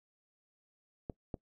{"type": "clicks", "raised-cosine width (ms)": 2, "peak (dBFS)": -25, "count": 2, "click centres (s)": [1.098, 1.342], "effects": ["noise-tail reverb RT60 0.1 s tail -23 dB re dry"]}